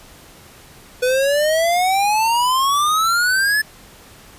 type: exponential sweep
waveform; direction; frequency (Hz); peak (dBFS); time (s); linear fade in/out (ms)
square; up; 493.9 to 1747; -15; 1.02-3.62; 10
effects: pink hiss -44 dBFS RMS until 4.38 s + resampled to 32000 Hz